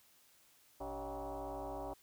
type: tone with frequency modulation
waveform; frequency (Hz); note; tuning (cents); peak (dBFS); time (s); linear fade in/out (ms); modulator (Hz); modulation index
sine; 118; A#2; +22; -40; 0.8-1.94; 10; 169; 5.1
effects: white hiss -67 dBFS RMS until 2.02 s